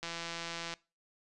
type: click train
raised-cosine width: 0.2 ms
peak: -22 dBFS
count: 120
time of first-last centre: 0.03-0.738 s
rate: 168 Hz
effects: noise-tail reverb RT60 0.3 s tail -22 dB re dry + resampled to 24000 Hz